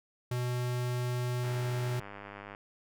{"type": "tone", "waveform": "square", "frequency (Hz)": 123.47, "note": "B2", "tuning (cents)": 0, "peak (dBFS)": -31, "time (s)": [0.31, 2], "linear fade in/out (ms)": 5}
{"type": "click train", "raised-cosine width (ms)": 0.5, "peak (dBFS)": -29, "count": 113, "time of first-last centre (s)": [1.44, 2.549], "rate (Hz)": 101}
{"effects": []}